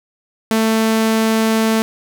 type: tone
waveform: sawtooth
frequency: 222 Hz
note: A3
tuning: 16 cents sharp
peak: -9 dBFS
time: 0.51-1.82 s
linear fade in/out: 0 ms
effects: none

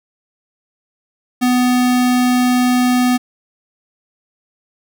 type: tone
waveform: square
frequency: 249 Hz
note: B3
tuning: 14 cents sharp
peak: -12 dBFS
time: 1.41-3.18 s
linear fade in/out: 20 ms
effects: none

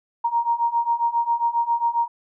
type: beating tone pair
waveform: sine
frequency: 932.3 / 939.7 Hz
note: A#5 / A#5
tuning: 0 / +14 cents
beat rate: 7.4 Hz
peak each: -23 / -21 dBFS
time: 0.24-2.08 s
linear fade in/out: 10 ms
effects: none

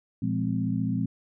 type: tone cluster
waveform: sine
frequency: 117.5 / 172.9 / 208.2 / 260 Hz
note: A#2 / F3 / G#3 / C4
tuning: +14 / -17 / +5 / -11 cents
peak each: -30 dBFS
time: 0.22-1.06 s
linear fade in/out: 5 ms
effects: none

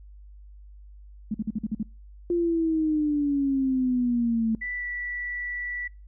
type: tone bursts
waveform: sine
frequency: 215.3 Hz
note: A3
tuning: 37 cents flat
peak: -24 dBFS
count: 7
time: 1.31-1.83 s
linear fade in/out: 5 ms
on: 34 ms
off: 47 ms
type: exponential sweep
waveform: sine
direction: down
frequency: 349.2 to 221.1 Hz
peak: -21 dBFS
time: 2.3-4.55 s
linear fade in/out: 2 ms
type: tone with pitch glide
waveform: sine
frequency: 1975.5 to 1958.5 Hz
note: B6 to B6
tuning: 0 to -15 cents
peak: -29 dBFS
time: 4.61-5.88 s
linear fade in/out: 10 ms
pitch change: -15 cents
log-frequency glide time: 4.74-4.85 s
effects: noise-tail reverb RT60 0.3 s tail -26 dB re dry + added 50 Hz sine -44 dBFS peak until 6.07 s

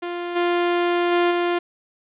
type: tone with level steps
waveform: sawtooth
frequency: 349.2 Hz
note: F4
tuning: in tune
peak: -22 / -14 / -12 / -15 dBFS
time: 0.02-1.59 s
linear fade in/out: 10 ms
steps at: 0.35 / 1.11 / 1.3 s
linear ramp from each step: 20 ms
effects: resampled to 8000 Hz + 9-bit

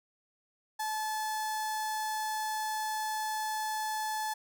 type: tone with notch filter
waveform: sawtooth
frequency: 865 Hz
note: A5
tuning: 30 cents flat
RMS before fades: -34 dBFS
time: 0.79-4.34 s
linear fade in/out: 10 ms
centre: 2700 Hz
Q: 1.4
effects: none

